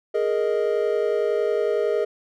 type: chord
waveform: triangle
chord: Ab suspended second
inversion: none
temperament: equal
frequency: 415.3 / 466.2 / 622.3 Hz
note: Ab4 / Bb4 / Eb5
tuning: 0 / 0 / 0 cents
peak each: -21 / -22 / -24 dBFS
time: 0.14-2.05 s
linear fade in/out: 10 ms
effects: none